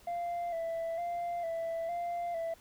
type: tone with vibrato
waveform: sine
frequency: 678 Hz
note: E5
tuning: 49 cents sharp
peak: -30 dBFS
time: 0.07-2.54 s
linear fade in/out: 5 ms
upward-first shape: square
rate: 1.1 Hz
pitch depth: 40 cents each way
effects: tanh soft clip ceiling -32 dBFS + pink hiss -60 dBFS RMS until 2.6 s